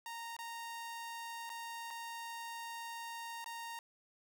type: tone with dropouts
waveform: sawtooth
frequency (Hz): 927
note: A#5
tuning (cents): -10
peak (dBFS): -39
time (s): 0.06-3.79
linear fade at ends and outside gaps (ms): 1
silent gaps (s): 0.366-0.389 / 1.494-1.5 / 1.905-1.908 / 3.443-3.46
effects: none